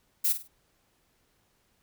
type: noise with echo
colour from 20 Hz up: violet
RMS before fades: -25 dBFS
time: 0.24-0.33 s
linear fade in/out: 10 ms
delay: 50 ms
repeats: 3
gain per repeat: -10 dB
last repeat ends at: 0.48 s
effects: pink hiss -70 dBFS RMS until 1.82 s